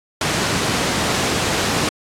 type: high-pass noise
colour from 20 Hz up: pink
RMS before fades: -19 dBFS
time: 0.21-1.89 s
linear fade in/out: 2 ms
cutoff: 110 Hz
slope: 12 dB/octave
effects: low-pass 8000 Hz 12 dB/octave + AAC 64 kbps